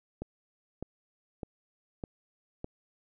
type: click train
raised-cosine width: 2 ms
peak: -23 dBFS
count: 5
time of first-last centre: 0.22-2.644 s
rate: 1.65 Hz
effects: none